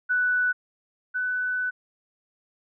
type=tone pair in turn; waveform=sine; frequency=1486 / 1497.2 Hz; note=F#6 / F#6; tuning=+7 / +20 cents; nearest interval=unison; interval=13 cents; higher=second; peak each=-20 / -24 dBFS; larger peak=first; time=0.09-0.53 / 1.14-1.71 s; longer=second; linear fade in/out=20 ms; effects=none